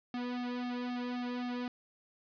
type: tone with flanger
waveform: sawtooth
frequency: 246 Hz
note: B3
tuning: 7 cents flat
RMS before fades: -37 dBFS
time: 0.14-1.68 s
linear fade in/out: 2 ms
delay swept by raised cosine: 2 to 2.69 ms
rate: 3.8 Hz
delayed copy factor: -0.9
effects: resampled to 11025 Hz + 12-bit